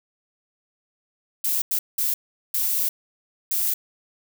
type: noise bursts at uneven times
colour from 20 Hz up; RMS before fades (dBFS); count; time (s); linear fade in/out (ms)
violet; -23; 5; 1.44-1.62 / 1.71-1.79 / 1.98-2.14 / 2.54-2.89 / 3.51-3.74; 5
effects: none